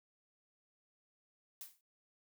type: noise with exponential decay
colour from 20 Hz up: blue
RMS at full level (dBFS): -44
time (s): 1.61-1.81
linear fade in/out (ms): 1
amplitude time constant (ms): 43
effects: noise-tail reverb RT60 0.1 s tail -22 dB re dry